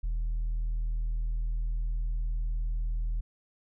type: tone with tanh clipping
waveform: sine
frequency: 40.15 Hz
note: E1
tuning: 45 cents flat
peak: -28 dBFS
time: 0.03-3.21 s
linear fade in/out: 10 ms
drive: 2 dB
effects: none